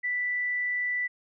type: tone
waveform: sine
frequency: 1975.5 Hz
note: B6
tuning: in tune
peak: -26 dBFS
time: 0.03-1.08 s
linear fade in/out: 20 ms
effects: none